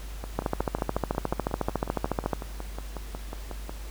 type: two click trains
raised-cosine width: 1 ms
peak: -21 / -11 dBFS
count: 20 / 28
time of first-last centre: 0.24-3.695 / 0.39-2.332 s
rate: 5.5 / 13.9 Hz
effects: added 50 Hz sine -36 dBFS peak until 3.9 s + pink hiss -47 dBFS RMS until 3.9 s